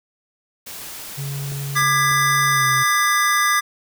white noise, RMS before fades -34 dBFS, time 0.66-1.82 s, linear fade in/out 10 ms
triangle tone with pitch glide, 139.7 to 131.86 Hz, C#3 to C3, +14 to +14 cents, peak -23 dBFS, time 1.17-2.84 s, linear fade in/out 20 ms, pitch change -100 cents, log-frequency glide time 2.53-2.64 s
clicks, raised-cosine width 2 ms, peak -25 dBFS, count 3, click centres 1.52 / 1.824 / 2.115 s
square chord, G# diminished, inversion second, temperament just, 1196.1 / 1661.2 / 1993.5 Hz, D6 / G#6 / B6, +31 / 0 / +16 cents, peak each -19 / -22 / -22 dBFS, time 1.75-3.61 s, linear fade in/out 20 ms
effects none

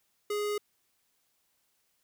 square tone, 415.3 Hz, G#4, in tune, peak -30 dBFS, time 0.3-0.58 s, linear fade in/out 5 ms, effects white hiss -74 dBFS RMS until 2.03 s

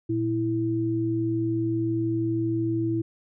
sine tone pair together, 116.54 / 329.2 Hz, A#2 / E4, 0 / -2 cents, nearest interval octave + tritone, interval 1798 cents, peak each -28 / -24 dBFS, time 0.09-3.02 s, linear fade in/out 10 ms, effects none

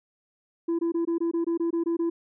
sine tone bursts, 335.8 Hz, E4, 32 cents sharp, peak -20 dBFS, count 11, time 0.68-2.1 s, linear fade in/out 10 ms, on 110 ms, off 21 ms, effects tanh soft clip ceiling -22 dBFS

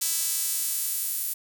sawtooth tone with high-pass filter sweep, 330.2 Hz, E4, 3 cents sharp, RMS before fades -28 dBFS, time 0.01-1.34 s, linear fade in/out 10 ms, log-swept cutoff 7400 to 12000 Hz, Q 0.94, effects none

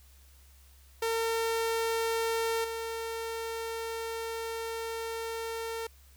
sawtooth tone with level steps, 454.5 Hz, A#4, 44 cents flat, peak -24 / -30 dBFS, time 1.02-5.87 s, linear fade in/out 5 ms, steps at 2.64 s, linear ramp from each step 5 ms, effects added 67 Hz sine -55 dBFS peak until 6.16 s + white hiss -62 dBFS RMS until 6.16 s

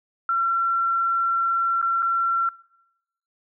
sine tone with dropouts, 1359 Hz, F6, 48 cents flat, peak -19 dBFS, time 0.29-2.49 s, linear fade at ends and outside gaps 2 ms, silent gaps 1.816-1.826 / 2.023-2.027 s, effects noise-tail reverb RT60 0.9 s tail -23 dB re dry

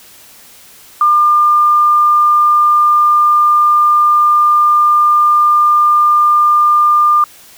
sine tone, 1200 Hz, D6, 37 cents sharp, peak -6 dBFS, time 1.01-7.24 s, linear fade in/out 2 ms, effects white hiss -40 dBFS RMS until 7.57 s

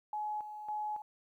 sine tone with tremolo, 846 Hz, G#5, 32 cents sharp, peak -34 dBFS, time 0.13-1.02 s, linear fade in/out 2 ms, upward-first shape square, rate 1.8 Hz, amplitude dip 60%, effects 12-bit

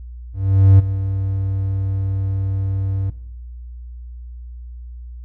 triangle tone with ADSR envelope, 96.9 Hz, G2, 20 cents flat, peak -3 dBFS, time 0.33-3.1 s, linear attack 460 ms, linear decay 16 ms, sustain -13 dB, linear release 3 ms, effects noise-tail reverb RT60 0.6 s tail -17 dB re dry + added 60 Hz sine -31 dBFS peak until 5.24 s

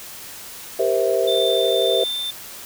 sine chord, C dominant seventh, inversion second, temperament just, 392.4 / 470.9 / 523.3 / 654.1 Hz, G4 / Bb4 / C5 / E5, +2 / +18 / 0 / -14 cents, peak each -22 dBFS, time 0.79-2.04 s, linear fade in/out 5 ms
triangle tone with tremolo, 3569 Hz, A7, 24 cents sharp, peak -20 dBFS, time 1.27-2.31 s, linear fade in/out 10 ms, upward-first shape triangle, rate 1.8 Hz, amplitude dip 25%
effects white hiss -37 dBFS RMS until 2.65 s

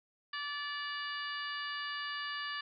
harmonic tone with a mistuned harmonic, 580 Hz, D5, 22 cents flat, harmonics 2 / 3 / 4 / 5 / 6 / 7 / 8, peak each -42 / -40 / -52 / -44 / -49 / -54 / -47 dBFS, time 0.33-2.61 s, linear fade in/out 5 ms, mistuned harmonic 6, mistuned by +37 cents, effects none

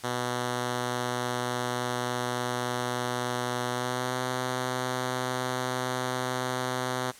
5% pulse tone with pitch glide, 123.47 to 127.01 Hz, B2 to B2, 0 to +49 cents, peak -17 dBFS, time 0.03-7.12 s, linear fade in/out 20 ms, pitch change +49 cents, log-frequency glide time 3.7-4.15 s, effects white hiss -50 dBFS RMS until 7.19 s + low-pass 11000 Hz 12 dB/octave

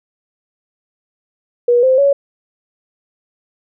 sine tone with pitch steps, 482.3 / 519.9 / 560.5 Hz, B4 / C5 / C#5, -41 / -11 / +19 cents, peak -8 dBFS, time 1.68-2.13 s, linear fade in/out 5 ms, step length 150 ms, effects none

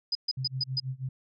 sine tone bursts, 4978 Hz, D#8, in tune, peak -25 dBFS, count 5, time 0.12-0.8 s, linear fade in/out 5 ms, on 32 ms, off 130 ms
sine tone with tremolo, 130.81 Hz, C3, in tune, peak -29 dBFS, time 0.37-1.09 s, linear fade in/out 5 ms, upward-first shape sine, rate 6.2 Hz, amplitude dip 95%
effects none

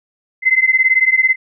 sine beating tone pair, 2048 / 2066 Hz, C7 / C7, -38 / -22 cents, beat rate 18 Hz, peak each -13 dBFS, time 0.42-1.36 s, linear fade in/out 50 ms, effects none

